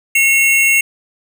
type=tone pair together; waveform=square; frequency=2179 / 2736 Hz; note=C#7 / F7; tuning=-30 / -36 cents; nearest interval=major third; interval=394 cents; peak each=-13 dBFS; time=0.15-0.81 s; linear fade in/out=5 ms; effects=none